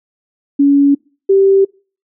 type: tone pair in turn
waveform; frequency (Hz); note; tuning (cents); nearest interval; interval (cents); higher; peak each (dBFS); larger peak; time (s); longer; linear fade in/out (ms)
sine; 281.8 / 389.9; C#4 / G4; +29 / -9; tritone; 562; second; -6; neither; 0.59-0.95 / 1.29-1.65; neither; 10
effects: noise-tail reverb RT60 0.4 s tail -26 dB re dry